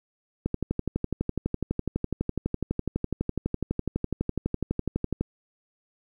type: click train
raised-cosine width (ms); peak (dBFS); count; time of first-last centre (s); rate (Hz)
3; -13; 58; 0.46-5.21; 12
effects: 9-bit